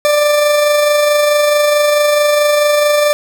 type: tone with amplitude modulation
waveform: 40% pulse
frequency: 591 Hz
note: D5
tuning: 11 cents sharp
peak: -7 dBFS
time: 0.05-3.13 s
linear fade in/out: 0 ms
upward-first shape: sine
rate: 24.6 Hz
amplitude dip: 30%
effects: none